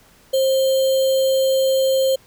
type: tone with sample-and-hold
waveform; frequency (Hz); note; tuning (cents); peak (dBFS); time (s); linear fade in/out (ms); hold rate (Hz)
sine; 531; C5; +25; -14; 0.33-2.16; 10; 3675
effects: pink hiss -52 dBFS RMS until 2.26 s